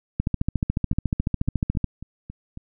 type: two click trains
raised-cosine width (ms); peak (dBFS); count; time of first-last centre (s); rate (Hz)
5; -9 / -23; 24 / 7; 0.2-1.843 / 0.93-2.574; 14 / 3.65
effects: none